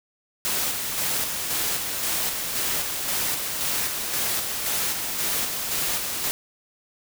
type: noise with tremolo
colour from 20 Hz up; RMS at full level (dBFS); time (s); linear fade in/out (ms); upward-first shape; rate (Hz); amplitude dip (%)
white; -25; 0.45-6.31; 0; square; 1.9; 35
effects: none